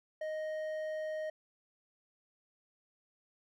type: tone with hard clipping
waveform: sine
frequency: 622.3 Hz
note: D#5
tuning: in tune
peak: -37 dBFS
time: 0.21-1.3 s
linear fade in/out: 5 ms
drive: 6 dB
effects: none